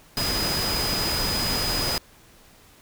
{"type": "tone in noise", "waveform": "sine", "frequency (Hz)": 4978, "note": "D#8", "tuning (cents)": 0, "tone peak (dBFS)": -26, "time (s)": [0.17, 1.98], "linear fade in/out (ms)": 2, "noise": "pink", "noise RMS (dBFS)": -27, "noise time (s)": [0.17, 1.98], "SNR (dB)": -2, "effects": ["pink hiss -53 dBFS RMS until 2.81 s"]}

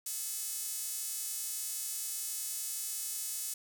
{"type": "tone with high-pass filter", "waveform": "sawtooth", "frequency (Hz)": 430.8, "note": "A4", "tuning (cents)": -37, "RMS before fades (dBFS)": -38, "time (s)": [0.06, 3.54], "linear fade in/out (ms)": 5, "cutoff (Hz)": 8400, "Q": 1.3, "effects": []}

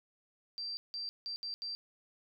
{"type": "tone bursts at uneven times", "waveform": "sine", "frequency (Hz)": 4699, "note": "D8", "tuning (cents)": 0, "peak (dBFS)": -37, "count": 5, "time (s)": [[0.58, 0.77], [0.94, 1.09], [1.26, 1.36], [1.43, 1.54], [1.62, 1.75]], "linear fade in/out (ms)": 0, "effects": []}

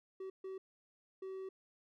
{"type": "tone bursts at uneven times", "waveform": "triangle", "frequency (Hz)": 380.9, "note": "G4", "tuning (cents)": -50, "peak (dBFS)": -40, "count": 3, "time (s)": [[0.2, 0.3], [0.44, 0.58], [1.22, 1.49]], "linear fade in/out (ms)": 5, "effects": []}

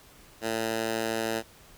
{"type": "tone with high-pass filter", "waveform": "10% pulse", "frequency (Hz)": 112.7, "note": "A2", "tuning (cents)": 42, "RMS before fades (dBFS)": -30, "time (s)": [0.41, 1.43], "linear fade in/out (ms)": 50, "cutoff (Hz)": 260, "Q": 0.57, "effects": ["pink hiss -54 dBFS RMS until 1.77 s"]}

